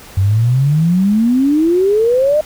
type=exponential sweep; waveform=sine; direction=up; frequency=92.9 to 622.3 Hz; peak=-9 dBFS; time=0.17-2.41 s; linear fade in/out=5 ms; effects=pink hiss -37 dBFS RMS until 2.45 s